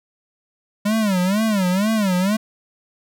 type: tone with vibrato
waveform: square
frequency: 200 Hz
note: G3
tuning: 35 cents sharp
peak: -17 dBFS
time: 0.85-2.37 s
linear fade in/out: 10 ms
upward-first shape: sine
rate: 2.1 Hz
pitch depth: 190 cents each way
effects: none